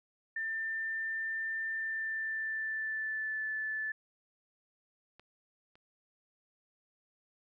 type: tone with pitch glide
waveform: sine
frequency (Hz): 1790 to 1746.1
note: A6 to A6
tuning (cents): +29 to -14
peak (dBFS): -33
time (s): 0.36-3.92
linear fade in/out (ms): 5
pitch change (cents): -43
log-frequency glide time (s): 1.67-3.47
type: clicks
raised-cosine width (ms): 0.3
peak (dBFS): -38 / -45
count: 2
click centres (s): 5.196 / 5.755
effects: none